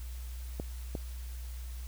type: clicks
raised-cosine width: 2 ms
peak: -22 dBFS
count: 2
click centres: 0.599 / 0.952 s
effects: added 61 Hz sine -38 dBFS peak until 1.87 s + white hiss -54 dBFS RMS until 1.87 s